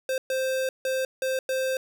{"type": "tone bursts at uneven times", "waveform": "square", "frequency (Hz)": 523.3, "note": "C5", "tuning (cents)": 0, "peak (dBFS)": -25, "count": 5, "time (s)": [[0.09, 0.18], [0.3, 0.69], [0.85, 1.05], [1.22, 1.39], [1.49, 1.77]], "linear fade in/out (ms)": 2, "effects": []}